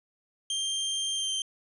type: tone with pitch glide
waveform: sawtooth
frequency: 3173 to 3138 Hz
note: G7 to G7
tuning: +20 to +1 cents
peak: -25 dBFS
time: 0.5-1.42 s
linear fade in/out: 2 ms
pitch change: -19 cents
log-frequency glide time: 1.15-1.3 s
effects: resampled to 24000 Hz